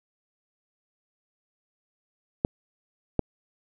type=clicks; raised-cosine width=2 ms; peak=-8 dBFS; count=2; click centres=2.449 / 3.193 s; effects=none